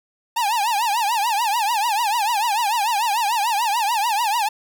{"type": "tone with vibrato", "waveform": "45% pulse", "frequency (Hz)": 880, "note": "A5", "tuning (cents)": 0, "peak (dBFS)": -18, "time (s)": [0.36, 4.49], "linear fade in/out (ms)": 10, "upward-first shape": "triangle", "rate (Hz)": 6.8, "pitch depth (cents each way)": 210, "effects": []}